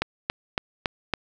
click train, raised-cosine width 0.3 ms, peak -7 dBFS, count 5, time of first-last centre 0.02-1.137 s, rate 3.58 Hz, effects none

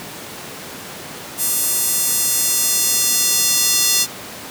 square tone with high-pass filter sweep, 392 Hz, G4, in tune, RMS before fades -17 dBFS, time 1.37-4.07 s, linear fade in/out 50 ms, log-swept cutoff 9200 to 5100 Hz, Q 1.1, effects pink hiss -32 dBFS RMS until 4.5 s + high-pass 150 Hz 12 dB/octave

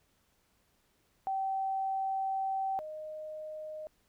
sine tone pair in turn, 772 / 618.1 Hz, G5 / D#5, -27 / -12 cents, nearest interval major third, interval 385 cents, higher first, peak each -30 / -39 dBFS, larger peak first, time 1.27-2.79 / 2.79-3.87 s, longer first, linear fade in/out 0 ms, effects pink hiss -72 dBFS RMS until 4.08 s

